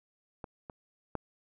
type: clicks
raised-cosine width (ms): 1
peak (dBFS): -26 / -29 / -19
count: 3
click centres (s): 0.442 / 0.698 / 1.153
effects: none